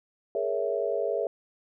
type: chord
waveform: sine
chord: A# half-diminished seventh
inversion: third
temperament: equal with one note detuned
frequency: 415.3 / 466.2 / 556.9 / 659.3 Hz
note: G#4 / A#4 / C#5 / E5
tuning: 0 / 0 / +8 / 0 cents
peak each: -31 dBFS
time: 0.35-1.27 s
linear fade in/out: 2 ms
effects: none